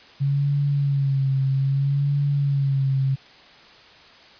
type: tone with vibrato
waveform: sine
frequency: 138.59 Hz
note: C#3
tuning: in tune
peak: -18 dBFS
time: 0.2-3.16 s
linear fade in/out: 20 ms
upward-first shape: sine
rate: 0.62 Hz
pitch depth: 50 cents each way
effects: white hiss -48 dBFS RMS until 4.39 s + resampled to 11025 Hz